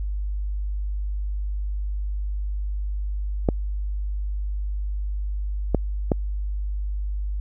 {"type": "clicks", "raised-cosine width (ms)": 2, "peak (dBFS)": -5, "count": 3, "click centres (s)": [3.488, 5.747, 6.118], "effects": ["added 50 Hz sine -24 dBFS peak until 7.4 s"]}